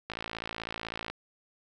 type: click train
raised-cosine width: 0.3 ms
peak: -19 dBFS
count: 57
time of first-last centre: 0.1-1.1 s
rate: 56 Hz
effects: none